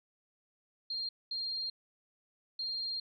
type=tone bursts at uneven times; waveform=sine; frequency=4206 Hz; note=C8; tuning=8 cents sharp; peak=-34 dBFS; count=3; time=0.9-1.09 / 1.31-1.7 / 2.59-3 s; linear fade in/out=5 ms; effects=none